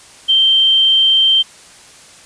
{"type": "tone", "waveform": "sine", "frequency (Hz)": 3136, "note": "G7", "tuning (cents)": 0, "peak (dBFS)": -8, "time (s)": [0.28, 1.43], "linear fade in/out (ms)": 20, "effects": ["white hiss -41 dBFS RMS until 2.25 s", "resampled to 22050 Hz"]}